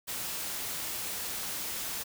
white noise, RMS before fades -36 dBFS, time 0.07-2.04 s, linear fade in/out 20 ms, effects none

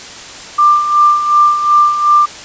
sine tone with tremolo, 1188 Hz, D6, 20 cents sharp, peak -4 dBFS, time 0.58-2.26 s, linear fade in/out 10 ms, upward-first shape sine, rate 2.7 Hz, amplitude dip 65%, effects white hiss -30 dBFS RMS until 2.44 s + resampled to 16000 Hz

